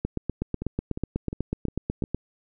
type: two click trains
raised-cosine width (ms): 3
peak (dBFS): -18 / -13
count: 5 / 18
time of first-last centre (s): 0.62-2.038 / 0.05-2.146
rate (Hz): 2.82 / 8.11
effects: none